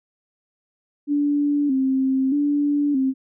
sine tone with vibrato, 277.1 Hz, C#4, 1 cent flat, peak -17 dBFS, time 1.07-3.14 s, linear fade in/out 50 ms, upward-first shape square, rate 0.8 Hz, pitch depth 78 cents each way, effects none

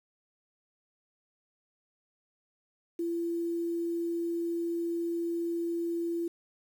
sine tone with quantisation, 339.3 Hz, F4, 50 cents flat, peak -29 dBFS, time 2.99-6.28 s, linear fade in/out 5 ms, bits 9, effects none

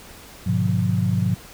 sine chord, G# diminished seventh, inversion none, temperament just, 103.83 / 124.59 / 149.51 / 179.41 Hz, G#2 / B2 / D3 / F3, 0 / +16 / +31 / +47 cents, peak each -22 / -24 / -28 / -22 dBFS, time 0.46-1.35 s, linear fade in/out 10 ms, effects pink hiss -43 dBFS RMS until 1.53 s

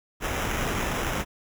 pink noise with sample-and-hold, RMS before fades -28 dBFS, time 0.2-1.25 s, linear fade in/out 50 ms, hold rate 4410 Hz, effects none

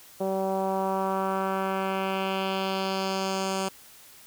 10% pulse tone with low-pass filter sweep, 191.7 Hz, G3, 38 cents flat, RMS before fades -28 dBFS, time 0.2-3.69 s, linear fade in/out 10 ms, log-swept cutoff 580 to 8300 Hz, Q 1.7, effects white hiss -51 dBFS RMS until 4.26 s

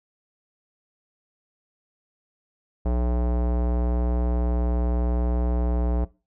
square tone with low-pass filter, 60.4 Hz, B1, 38 cents flat, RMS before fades -23 dBFS, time 2.85-6.05 s, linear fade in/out 10 ms, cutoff 690 Hz, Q 1.5, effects noise-tail reverb RT60 0.3 s tail -20 dB re dry

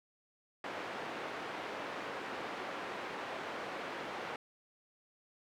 pink band-pass noise, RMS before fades -42 dBFS, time 0.64-4.36 s, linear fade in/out 2 ms, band 370 to 2200 Hz, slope 12 dB/octave, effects none

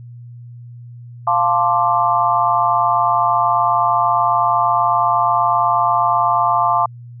sine chord, D minor seventh, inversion first, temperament equal, 698.5 / 880 / 1046.5 / 1174.7 Hz, F5 / A5 / C6 / D6, 0 / 0 / 0 / 0 cents, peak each -18 dBFS, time 1.27-6.86 s, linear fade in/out 5 ms, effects added 120 Hz sine -33 dBFS peak until 7.2 s

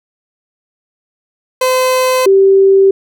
30% pulse / sine tone pair in turn, 513 / 388.8 Hz, C5 / G4, -34 / -14 cents, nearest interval perfect fourth, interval 480 cents, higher first, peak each -7 / -4 dBFS, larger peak second, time 1.61-2.26 / 2.26-2.91 s, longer neither, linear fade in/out 5 ms, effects none

